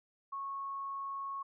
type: tone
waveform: sine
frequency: 1100 Hz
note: C#6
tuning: 14 cents flat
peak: -37 dBFS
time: 0.32-1.43 s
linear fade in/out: 10 ms
effects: none